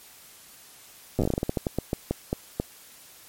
slowing click train, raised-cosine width 2 ms, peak -11 dBFS, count 19, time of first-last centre 1.19-2.6 s, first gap 8 ms, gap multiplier 1.23, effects white hiss -50 dBFS RMS until 3.28 s + MP3 64 kbps

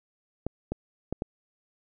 clicks, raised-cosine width 2 ms, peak -16 dBFS, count 4, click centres 0.466 / 0.72 / 1.126 / 1.221 s, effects none

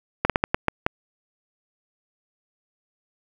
slowing click train, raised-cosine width 0.5 ms, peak -3 dBFS, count 7, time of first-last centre 0.25-0.865 s, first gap 47 ms, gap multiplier 1.31, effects 7-bit

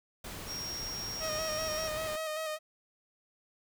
pink noise, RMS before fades -43 dBFS, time 0.24-2.16 s, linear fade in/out 5 ms
sine tone, 5588 Hz, F8, in tune, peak -37 dBFS, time 0.46-1.91 s, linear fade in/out 50 ms
sawtooth tone with vibrato, 626 Hz, D#5, 10 cents sharp, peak -30 dBFS, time 1.19-2.59 s, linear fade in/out 50 ms, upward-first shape square, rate 5.1 Hz, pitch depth 28 cents each way
effects none

